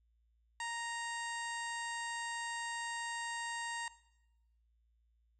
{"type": "harmonic tone", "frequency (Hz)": 932.3, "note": "A#5", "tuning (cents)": 0, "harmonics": [1, 2, 3, 4, 5, 6, 7, 8, 9, 10], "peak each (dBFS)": [-41, -42, -49, -52, -53, -60, -57, -50, -53, -64], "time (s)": [0.6, 3.88], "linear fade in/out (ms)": 2, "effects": ["noise-tail reverb RT60 0.9 s tail -18 dB re dry", "added 57 Hz sine -70 dBFS peak until 5.39 s"]}